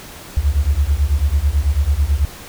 sine beating tone pair, 67 / 76.1 Hz, C2 / D#2, +42 / -38 cents, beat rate 9.1 Hz, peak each -16 dBFS, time 0.37-2.25 s, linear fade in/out 0 ms, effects pink hiss -36 dBFS RMS until 2.48 s

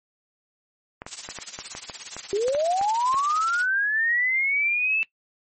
clicks, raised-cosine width 0.5 ms, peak -19 dBFS, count 12, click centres 1.019 / 1.065 / 1.289 / 1.387 / 1.589 / 1.751 / 1.898 / 2.166 / 2.482 / 2.549 / 2.813 / 3.143 s
blue noise with tremolo, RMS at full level -27 dBFS, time 1.06-3.66 s, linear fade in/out 50 ms, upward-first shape triangle, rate 17 Hz, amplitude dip 90%
sine linear sweep, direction up, 385.1 to 2656 Hz, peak -20 dBFS, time 2.33-5.03 s, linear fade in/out 0 ms
effects noise-tail reverb RT60 0.1 s tail -20 dB re dry + MP3 32 kbps

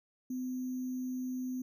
sine tone with sample-and-hold, 254.9 Hz, C4, 45 cents flat, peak -34 dBFS, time 0.3-1.62 s, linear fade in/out 5 ms, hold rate 6300 Hz, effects none

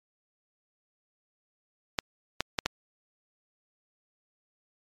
clicks, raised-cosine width 0.2 ms, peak -8 dBFS, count 4, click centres 1.988 / 2.406 / 2.588 / 2.66 s, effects MP3 96 kbps

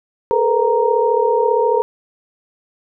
sine tone cluster, 426.6 / 461.4 / 499.6 / 932 Hz, G#4 / A#4 / B4 / A#5, +46 / -18 / +20 / -1 cents, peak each -18 dBFS, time 0.31-1.82 s, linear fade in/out 0 ms, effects none

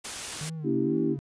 white noise, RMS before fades -35 dBFS, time 0.04-0.5 s, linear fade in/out 10 ms
triangle tone with vibrato, 146.83 Hz, D3, in tune, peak -31 dBFS, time 0.41-1.19 s, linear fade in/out 0 ms, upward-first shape sine, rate 2.1 Hz, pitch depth 170 cents each way
sine chord, A# diminished seventh, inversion none, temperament equal with one note detuned, 233.1 / 284.2 / 329.6 / 392 Hz, A#3 / C#4 / E4 / G4, 0 / +43 / 0 / 0 cents, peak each -30 / -29 / -28 / -30 dBFS, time 0.63-1.17 s, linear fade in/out 50 ms
effects resampled to 22050 Hz

